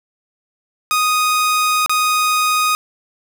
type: tone with dropouts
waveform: sawtooth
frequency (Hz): 1244.5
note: D#6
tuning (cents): 0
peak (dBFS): -10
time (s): 0.91-2.75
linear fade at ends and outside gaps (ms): 0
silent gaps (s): 1.861-1.895
effects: none